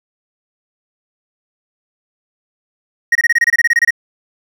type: tone bursts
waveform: triangle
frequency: 1879 Hz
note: A#6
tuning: 13 cents sharp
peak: -6 dBFS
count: 14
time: 3.12-3.907 s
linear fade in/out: 5 ms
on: 33 ms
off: 25 ms
effects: none